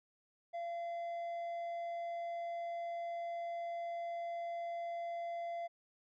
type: tone with low-pass filter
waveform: square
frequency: 684 Hz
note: F5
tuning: 36 cents flat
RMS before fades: -41 dBFS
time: 0.53-5.68 s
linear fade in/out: 20 ms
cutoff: 1500 Hz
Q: 0.54
effects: none